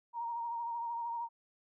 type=tone with vibrato; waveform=sine; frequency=936 Hz; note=A#5; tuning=7 cents sharp; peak=-35 dBFS; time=0.13-1.29 s; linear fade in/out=50 ms; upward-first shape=triangle; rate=13 Hz; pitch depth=37 cents each way; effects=none